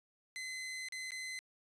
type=tone with dropouts; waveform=sawtooth; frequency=2044 Hz; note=C7; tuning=41 cents flat; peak=-37 dBFS; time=0.36-1.39 s; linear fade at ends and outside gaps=0 ms; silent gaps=0.886-0.923 / 1.107-1.119 s; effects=resampled to 22050 Hz